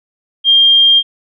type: tone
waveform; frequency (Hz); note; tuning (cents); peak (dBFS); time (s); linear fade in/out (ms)
sine; 3204; G7; +37; -5; 0.44-1.03; 50
effects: none